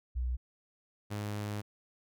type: tone pair in turn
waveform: sine / sawtooth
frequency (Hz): 61.74 / 104.07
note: B1 / G#2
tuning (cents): 0 / +4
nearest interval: major sixth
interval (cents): 904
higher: second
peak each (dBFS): -30 / -31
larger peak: first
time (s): 0.15-0.37 / 1.1-1.62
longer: second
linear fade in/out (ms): 20
effects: none